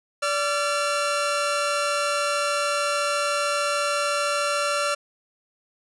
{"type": "tone pair together", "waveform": "sawtooth", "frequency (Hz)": [580.2, 1365], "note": ["D5", "F6"], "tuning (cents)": [-21, -40], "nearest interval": "octave + minor third", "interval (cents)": 1481, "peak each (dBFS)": -21, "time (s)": [0.22, 4.95], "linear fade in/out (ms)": 10, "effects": ["resampled to 24000 Hz"]}